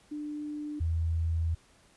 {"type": "tone pair in turn", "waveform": "sine", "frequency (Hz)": [297.8, 82.16], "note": ["D4", "E2"], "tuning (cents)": [24, -5], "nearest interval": "octave + minor seventh", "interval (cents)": 2229, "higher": "first", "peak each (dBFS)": [-34, -26], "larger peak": "second", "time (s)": [[0.11, 0.8], [0.8, 1.55]], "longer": "second", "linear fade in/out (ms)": 10, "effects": ["pink hiss -62 dBFS RMS until 1.96 s", "resampled to 24000 Hz"]}